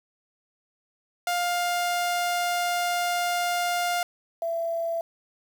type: tone pair in turn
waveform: sawtooth / sine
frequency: 704 / 668.7 Hz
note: F5 / E5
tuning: +14 / +25 cents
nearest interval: minor second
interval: 89 cents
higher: first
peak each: -20 / -25 dBFS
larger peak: first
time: 1.27-4.03 / 4.42-5.01 s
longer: first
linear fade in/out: 2 ms
effects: 8-bit